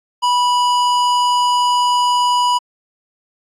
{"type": "tone", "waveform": "square", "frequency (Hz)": 981, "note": "B5", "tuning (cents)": -12, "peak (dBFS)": -13, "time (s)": [0.22, 2.59], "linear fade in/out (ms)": 20, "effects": ["low-pass 7000 Hz 12 dB/octave", "AAC 64 kbps"]}